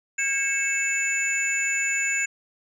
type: tone cluster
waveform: sine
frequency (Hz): 1619 / 2207 / 2629 / 7000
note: G#6 / C#7 / E7 / A8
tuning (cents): -45 / -8 / -5 / -10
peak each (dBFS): -27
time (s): 0.18-2.26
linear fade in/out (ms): 10
effects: tanh soft clip ceiling -14 dBFS